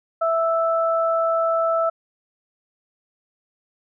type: tone pair together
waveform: sine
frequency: 659.2 / 1318.5 Hz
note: E5 / E6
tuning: 0 / 0 cents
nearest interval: octave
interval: 1200 cents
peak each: -19 / -22 dBFS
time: 0.21-1.9 s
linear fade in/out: 10 ms
effects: none